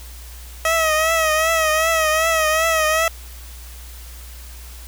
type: tone with vibrato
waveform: 15% pulse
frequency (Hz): 638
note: D#5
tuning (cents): +43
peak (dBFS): -9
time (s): 0.65-3.08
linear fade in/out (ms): 2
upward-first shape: triangle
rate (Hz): 2.6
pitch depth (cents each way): 67
effects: added 60 Hz sine -35 dBFS peak until 4.87 s + white hiss -42 dBFS RMS until 4.87 s